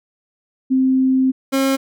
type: tone pair in turn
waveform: sine / 30% pulse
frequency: 261.6 / 269.6 Hz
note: C4 / C#4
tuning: 0 / -48 cents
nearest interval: minor second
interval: 52 cents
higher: second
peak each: -12 dBFS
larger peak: neither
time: 0.7-1.32 / 1.52-1.77 s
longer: first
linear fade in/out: 20 ms
effects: none